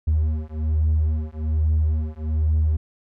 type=beating tone pair; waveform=triangle; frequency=77.1 / 78.3 Hz; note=D#2 / D#2; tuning=-15 / +11 cents; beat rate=1.2 Hz; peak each=-19 dBFS; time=0.07-2.77 s; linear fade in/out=10 ms; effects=tanh soft clip ceiling -11 dBFS